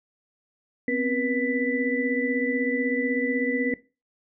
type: tone cluster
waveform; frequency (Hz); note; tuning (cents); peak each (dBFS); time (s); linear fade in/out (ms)
sine; 250.6 / 266.7 / 483.1 / 1984; B3 / C4 / B4 / B6; +25 / +33 / -38 / +7; -28; 0.88-3.74; 2
effects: noise-tail reverb RT60 0.3 s tail -19 dB re dry